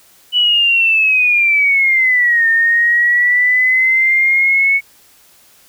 sine linear two-way sweep, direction down then up, 2973 to 1817 to 2217 Hz, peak -9 dBFS, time 0.32-4.81 s, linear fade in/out 50 ms, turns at 2.48 s, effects white hiss -48 dBFS RMS until 5.68 s

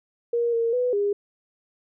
sine tone with pitch steps, 471.9 / 461.5 / 495.8 / 406.9 Hz, A#4 / A#4 / B4 / G#4, +21 / -17 / +7 / -35 cents, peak -20 dBFS, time 0.33-1.13 s, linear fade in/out 5 ms, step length 200 ms, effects none

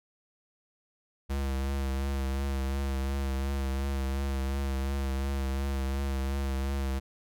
square tone with vibrato, 67.9 Hz, C#2, 35 cents flat, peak -29 dBFS, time 1.29-7 s, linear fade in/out 20 ms, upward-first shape triangle, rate 2.8 Hz, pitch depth 39 cents each way, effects none

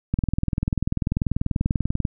click train, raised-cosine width 5 ms, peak -9 dBFS, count 40, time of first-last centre 0.14-2.052 s, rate 20.4 Hz, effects none

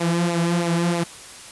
sawtooth tone with flanger, 171 Hz, F3, 36 cents flat, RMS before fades -21 dBFS, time 0-1.04 s, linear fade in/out 10 ms, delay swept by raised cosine 0.6 to 4.5 ms, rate 3.1 Hz, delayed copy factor -0.65, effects white hiss -40 dBFS RMS until 1.51 s + resampled to 24000 Hz

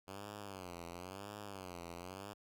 5% pulse tone with vibrato, 94 Hz, F#2, 28 cents sharp, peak -35 dBFS, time 0.07-2.34 s, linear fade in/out 20 ms, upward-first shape sine, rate 0.97 Hz, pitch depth 170 cents each way, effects none

